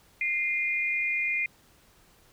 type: tone pair together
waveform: sine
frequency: 2093 / 2442 Hz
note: C7 / D#7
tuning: 0 / -33 cents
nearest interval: minor third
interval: 267 cents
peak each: -28 / -28 dBFS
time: 0.21-1.46 s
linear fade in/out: 2 ms
effects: pink hiss -60 dBFS RMS until 2.32 s